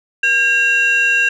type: tone pair together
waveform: sine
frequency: 1611.3 / 2743 Hz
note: G6 / F7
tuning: +47 / -32 cents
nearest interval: major sixth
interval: 921 cents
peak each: -12 dBFS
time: 0.23-1.29 s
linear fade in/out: 5 ms
effects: tanh soft clip ceiling -8 dBFS